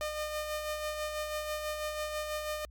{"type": "tone with tremolo", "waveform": "sawtooth", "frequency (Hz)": 607, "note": "D#5", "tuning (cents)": -43, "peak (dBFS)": -28, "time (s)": [0.01, 2.65], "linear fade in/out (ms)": 0, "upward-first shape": "sine", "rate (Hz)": 6.1, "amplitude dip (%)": 40, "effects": ["added 60 Hz sine -49 dBFS peak until 2.7 s", "MP3 96 kbps"]}